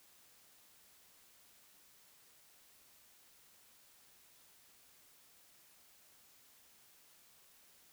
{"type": "silence", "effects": ["white hiss -65 dBFS RMS until 7.92 s"]}